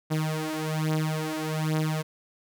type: beating tone pair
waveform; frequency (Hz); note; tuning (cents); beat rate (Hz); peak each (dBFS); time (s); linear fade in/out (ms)
sawtooth; 155.56 / 156.76; D#3 / D#3; 0 / +13; 1.2; -25; 0.1-2.03; 20
effects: none